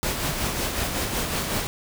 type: noise with tremolo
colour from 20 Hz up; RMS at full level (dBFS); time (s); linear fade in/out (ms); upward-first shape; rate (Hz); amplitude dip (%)
pink; -25; 0.03-1.67; 0; sine; 5.4; 40
effects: none